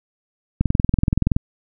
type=click train; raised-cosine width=5 ms; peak=-4 dBFS; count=17; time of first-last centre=0.61-1.365 s; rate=21.2 Hz; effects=none